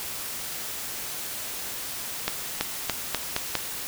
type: accelerating click train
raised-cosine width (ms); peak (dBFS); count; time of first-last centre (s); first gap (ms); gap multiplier
0.2; -6; 6; 2.28-3.553; 330; 0.87
effects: white hiss -34 dBFS RMS until 3.87 s